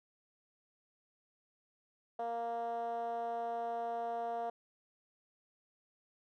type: tone with band-pass filter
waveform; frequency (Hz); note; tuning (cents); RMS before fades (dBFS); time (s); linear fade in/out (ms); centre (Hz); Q
10% pulse; 233.1; A#3; 0; -38; 2.19-4.5; 5; 620; 9.1
effects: none